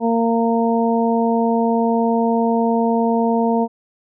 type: harmonic tone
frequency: 230.2 Hz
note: A#3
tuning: 22 cents flat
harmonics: 1 / 2 / 3 / 4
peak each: -17 / -20 / -22 / -23 dBFS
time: 0-3.68 s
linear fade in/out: 50 ms
effects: none